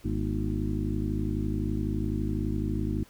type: harmonic tone with a mistuned harmonic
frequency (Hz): 51.91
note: G#1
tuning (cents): 0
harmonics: 1 / 2 / 3 / 4 / 5 / 6 / 7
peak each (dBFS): -32 / -32 / -37 / -35 / -35 / -34 / -40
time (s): 0.04-3.04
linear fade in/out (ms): 10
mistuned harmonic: 5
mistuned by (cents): -120
effects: pink hiss -57 dBFS RMS until 3.09 s